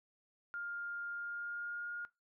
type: tone with pitch glide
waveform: sine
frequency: 1406 to 1423.2 Hz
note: F6 to F6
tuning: +11 to +32 cents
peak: -39 dBFS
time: 0.54-2.05 s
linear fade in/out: 0 ms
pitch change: +21 cents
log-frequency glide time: 1.11-1.89 s
effects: noise-tail reverb RT60 0.2 s tail -19 dB re dry